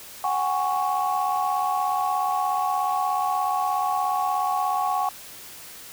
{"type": "chord", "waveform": "sine", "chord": "F# suspended second", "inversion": "none", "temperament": "equal with one note detuned", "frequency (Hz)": [740, 816.8, 1108.7], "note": ["F#5", "G#5", "C#6"], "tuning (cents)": [0, -29, 0], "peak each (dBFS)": -25, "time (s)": [0.24, 5.09], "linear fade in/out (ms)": 2, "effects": ["tanh soft clip ceiling -14 dBFS", "white hiss -42 dBFS RMS until 5.92 s"]}